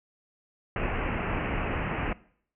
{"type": "low-pass noise", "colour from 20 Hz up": "pink", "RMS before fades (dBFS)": -30, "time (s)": [0.76, 2.13], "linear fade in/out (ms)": 2, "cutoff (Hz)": 2800, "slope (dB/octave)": 96, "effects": ["noise-tail reverb RT60 0.6 s tail -21 dB re dry"]}